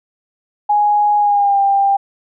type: tone with pitch glide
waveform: sine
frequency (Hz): 830.6 to 793.5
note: G#5 to G5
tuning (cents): 0 to +21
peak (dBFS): -10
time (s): 0.69-1.97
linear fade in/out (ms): 10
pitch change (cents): -79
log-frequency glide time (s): 1.18-1.6
effects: none